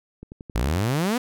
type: click train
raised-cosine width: 3 ms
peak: -25 dBFS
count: 7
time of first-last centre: 0.23-0.766 s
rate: 11.2 Hz
type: exponential sweep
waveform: sawtooth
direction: up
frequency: 52.1 to 257.5 Hz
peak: -17 dBFS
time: 0.55-1.18 s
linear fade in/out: 5 ms
effects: none